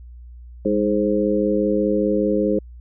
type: harmonic tone with a mistuned harmonic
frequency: 105 Hz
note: G#2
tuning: 19 cents sharp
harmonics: 2 / 3 / 4 / 5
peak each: -22 / -22 / -22 / -22 dBFS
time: 0.65-2.59 s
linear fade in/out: 5 ms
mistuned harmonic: 2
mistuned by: -54 cents
effects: added 60 Hz sine -37 dBFS peak until 2.8 s